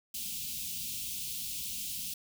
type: band-stop noise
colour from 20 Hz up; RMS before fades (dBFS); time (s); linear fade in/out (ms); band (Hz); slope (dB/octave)
white; -38; 0.14-2.14; 5; 250 to 2600; 48
effects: none